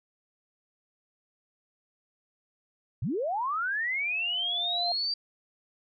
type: linear sweep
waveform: sine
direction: up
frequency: 87.31 to 4706 Hz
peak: -27 dBFS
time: 3.02-5.14 s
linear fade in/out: 5 ms
type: tone with exponential growth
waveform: sine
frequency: 701 Hz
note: F5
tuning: 6 cents sharp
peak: -28 dBFS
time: 3.72-4.92 s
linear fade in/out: 2 ms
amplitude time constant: 260 ms
effects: none